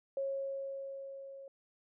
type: tone with level ramp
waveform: sine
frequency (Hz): 546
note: C#5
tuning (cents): -26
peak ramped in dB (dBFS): -32 to -47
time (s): 0.17-1.48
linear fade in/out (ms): 2
effects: none